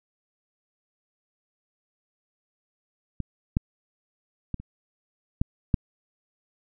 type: clicks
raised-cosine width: 5 ms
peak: -17 / -9 / -16 / -27 / -10 / -7 dBFS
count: 6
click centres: 3.203 / 3.569 / 4.543 / 4.6 / 5.415 / 5.742 s
effects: none